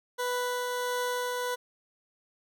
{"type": "tone with tremolo", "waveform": "20% pulse", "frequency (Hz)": 493.9, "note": "B4", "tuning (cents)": 0, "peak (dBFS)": -23, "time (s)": [0.18, 1.56], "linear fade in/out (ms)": 20, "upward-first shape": "triangle", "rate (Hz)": 1.5, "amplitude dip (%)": 25, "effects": []}